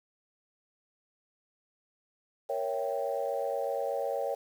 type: chord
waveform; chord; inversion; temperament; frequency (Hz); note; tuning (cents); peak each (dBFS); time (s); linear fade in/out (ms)
sine; A# diminished seventh; none; equal; 466.2 / 554.4 / 659.3 / 784; A#4 / C#5 / E5 / G5; 0 / 0 / 0 / 0; -35 / -32 / -37 / -36; 2.49-4.35; 10
effects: tanh soft clip ceiling -19 dBFS + 9-bit